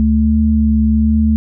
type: tone pair together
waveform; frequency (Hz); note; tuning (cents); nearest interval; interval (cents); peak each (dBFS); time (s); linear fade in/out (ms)
sine; 73.42 / 219; D2 / A3; 0 / -8; octave + perfect fifth; 1892; -13 / -11; 0-1.36; 0
effects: none